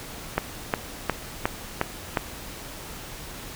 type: click train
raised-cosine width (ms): 0.5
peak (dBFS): -6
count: 6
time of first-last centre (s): 0.38-2.172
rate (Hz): 2.79
effects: pink hiss -39 dBFS RMS until 3.55 s